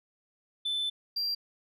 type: tone pair in turn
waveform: sine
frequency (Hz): 3520 / 4738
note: A7 / D8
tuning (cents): 0 / +14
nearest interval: perfect fourth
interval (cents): 514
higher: second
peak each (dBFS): -26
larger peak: neither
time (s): 0.65-0.9 / 1.16-1.35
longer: first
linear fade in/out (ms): 10
effects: tanh soft clip ceiling -27 dBFS